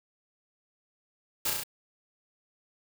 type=noise with echo; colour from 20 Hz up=white; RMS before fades=-29 dBFS; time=1.45-1.5 s; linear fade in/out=5 ms; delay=34 ms; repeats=4; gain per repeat=-2 dB; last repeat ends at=1.636 s; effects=none